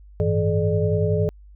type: tone cluster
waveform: sine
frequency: 96.9 / 107.7 / 160.8 / 427.3 / 596 Hz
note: G2 / A2 / E3 / G#4 / D5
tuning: -20 / -37 / -43 / +49 / +25 cents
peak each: -22 / -28 / -24 / -23 / -27 dBFS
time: 0.2-1.29 s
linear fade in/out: 0 ms
effects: added 50 Hz sine -43 dBFS peak until 1.55 s